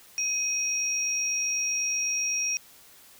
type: tone pair together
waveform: sine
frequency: 2511 / 5637 Hz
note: D#7 / F8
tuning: +15 / +15 cents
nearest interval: octave + major second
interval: 1400 cents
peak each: -31 / -26 dBFS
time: 0.18-2.57 s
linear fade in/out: 0 ms
effects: white hiss -53 dBFS RMS until 3.19 s